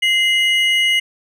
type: tone pair together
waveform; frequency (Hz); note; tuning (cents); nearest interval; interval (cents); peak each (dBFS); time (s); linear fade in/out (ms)
triangle; 2077 / 2909; C7 / F#7; -13 / -30; tritone; 583; -14; 0.02-1; 10
effects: none